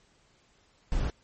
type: noise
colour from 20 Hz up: brown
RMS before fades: -27 dBFS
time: 0.92-1.1 s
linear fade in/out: 0 ms
effects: pink hiss -65 dBFS RMS until 1.23 s + MP3 32 kbps